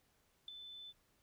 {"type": "tone with ADSR envelope", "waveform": "sine", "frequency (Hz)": 3517, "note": "A7", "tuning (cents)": -1, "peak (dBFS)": -40, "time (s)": [0.48, 0.93], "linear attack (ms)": 3, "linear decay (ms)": 8, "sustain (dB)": -9, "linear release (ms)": 34, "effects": ["pink hiss -75 dBFS RMS until 1.22 s"]}